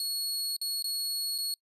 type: tone with dropouts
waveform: sawtooth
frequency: 4347 Hz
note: C#8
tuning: 35 cents flat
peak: -27 dBFS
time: 0-1.54 s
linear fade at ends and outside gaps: 1 ms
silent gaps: 0.565-0.614 / 0.824-0.842 / 1.38-1.385 s
effects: noise-tail reverb RT60 0.1 s tail -26 dB re dry + resampled to 32000 Hz